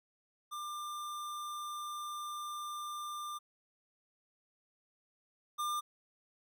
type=tone pair in turn; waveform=square; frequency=1194 / 1199.3 Hz; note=D6 / D6; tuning=+28 / +36 cents; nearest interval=unison; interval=8 cents; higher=second; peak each=-40 / -34 dBFS; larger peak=second; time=0.51-3.39 / 5.58-5.81 s; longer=first; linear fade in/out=20 ms; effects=none